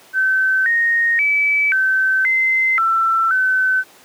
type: tone with pitch steps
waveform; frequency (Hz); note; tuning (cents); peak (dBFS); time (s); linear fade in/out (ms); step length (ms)
sine; 1536 / 1860 / 2299 / 1539 / 2067 / 1339 / 1522; G6 / A#6 / D7 / G6 / C7 / E6 / F#6; -36 / -4 / -37 / -32 / -22 / +27 / +48; -13; 0.13-3.84; 50; 530
effects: pink hiss -46 dBFS RMS until 4.04 s + high-pass 300 Hz 12 dB/octave